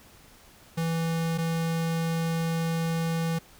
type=tone pair in turn; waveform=square; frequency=164.81 / 164.81 Hz; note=E3 / E3; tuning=0 / 0 cents; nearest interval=unison; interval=0 cents; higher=neither; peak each=-26 dBFS; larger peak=neither; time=0.77-1.38 / 1.38-3.39 s; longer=second; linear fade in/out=10 ms; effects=pink hiss -54 dBFS RMS until 3.59 s